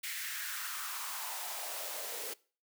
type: noise with high-pass filter sweep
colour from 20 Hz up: white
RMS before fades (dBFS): -40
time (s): 0.03-2.34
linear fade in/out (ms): 10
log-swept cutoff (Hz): 2100 to 420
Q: 3.5
effects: noise-tail reverb RT60 0.4 s tail -22 dB re dry